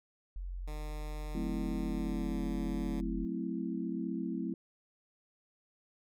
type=tone; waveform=sine; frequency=44.8 Hz; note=F1; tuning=45 cents sharp; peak=-37 dBFS; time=0.36-3.25 s; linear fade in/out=0 ms
type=tone with pitch glide; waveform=10% pulse; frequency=151.4 to 143.56 Hz; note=D#3 to D3; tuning=-47 to -39 cents; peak=-37 dBFS; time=0.67-3.01 s; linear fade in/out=10 ms; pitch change=-92 cents; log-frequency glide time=1.82-2.46 s
type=chord; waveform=sine; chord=F# half-diminished seventh; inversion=none; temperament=equal; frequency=185 / 220 / 261.6 / 329.6 Hz; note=F#3 / A3 / C4 / E4; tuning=0 / 0 / 0 / 0 cents; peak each=-39 dBFS; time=1.35-4.54 s; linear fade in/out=2 ms
effects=none